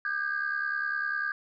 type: tone cluster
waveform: sine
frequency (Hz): 1207 / 1556 / 1626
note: D6 / G6 / G#6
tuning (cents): +47 / -13 / -37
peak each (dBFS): -36 / -32 / -29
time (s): 0.05-1.32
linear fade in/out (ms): 2
effects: tanh soft clip ceiling -22 dBFS